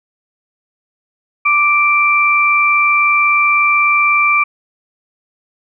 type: tone pair together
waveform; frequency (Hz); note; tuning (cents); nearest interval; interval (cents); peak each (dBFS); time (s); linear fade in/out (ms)
sine; 1174.7 / 2349; D6 / D7; 0 / 0; octave; 1200; -13 / -11; 1.45-4.44; 10
effects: none